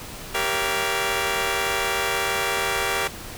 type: chord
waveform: 10% pulse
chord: G diminished seventh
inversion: none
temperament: just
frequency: 392 / 470.4 / 564.5 / 677.4 Hz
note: G4 / Bb4 / Db5 / Fb5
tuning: 0 / +16 / +31 / +47 cents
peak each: -18 / -19 / -22 / -22 dBFS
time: 0.34-3.08 s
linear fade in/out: 10 ms
effects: pink hiss -37 dBFS RMS until 3.37 s